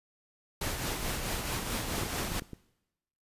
pink noise with tremolo, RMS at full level -32 dBFS, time 0.61-2.4 s, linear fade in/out 5 ms, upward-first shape triangle, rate 4.6 Hz, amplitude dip 45%
clicks, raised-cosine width 3 ms, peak -28 dBFS, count 11, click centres 1.594 / 1.629 / 1.746 / 1.884 / 1.982 / 2.034 / 2.245 / 2.319 / 2.364 / 2.421 / 2.533 s
effects noise-tail reverb RT60 0.9 s tail -21 dB re dry + resampled to 32000 Hz

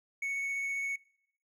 triangle tone with vibrato, 2217 Hz, C#7, in tune, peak -30 dBFS, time 0.22-0.96 s, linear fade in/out 5 ms, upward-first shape triangle, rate 15 Hz, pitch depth 10 cents each way, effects noise-tail reverb RT60 0.7 s tail -23 dB re dry

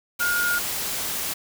sine tone in noise, 1426 Hz, F6, 36 cents sharp, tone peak -21 dBFS, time 0.2-0.59 s, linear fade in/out 10 ms, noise white, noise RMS -28 dBFS, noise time 0.19-1.34 s, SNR +4 dB, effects none

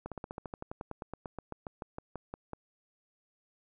slowing click train, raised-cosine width 1 ms, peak -25 dBFS, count 23, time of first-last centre 0.06-2.533 s, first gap 57 ms, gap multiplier 1.06, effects none

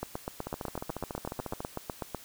two click trains, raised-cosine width 1 ms, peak -19 / -21 dBFS, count 18 / 17, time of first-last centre 0.03-2.147 / 0.47-1.605 s, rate 8.03 / 14.1 Hz, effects white hiss -51 dBFS RMS until 2.24 s

